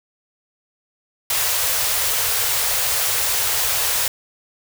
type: band-stop noise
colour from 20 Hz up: white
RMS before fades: -20 dBFS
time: 1.3-4.08 s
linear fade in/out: 2 ms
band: 130 to 420 Hz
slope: 48 dB/octave
effects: none